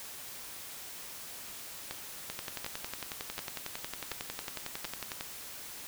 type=two click trains; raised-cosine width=0.2 ms; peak=-19 / -19 dBFS; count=33 / 5; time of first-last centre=2.3-5.209 / 1.91-4.851 s; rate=11 / 1.36 Hz; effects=white hiss -45 dBFS RMS until 5.87 s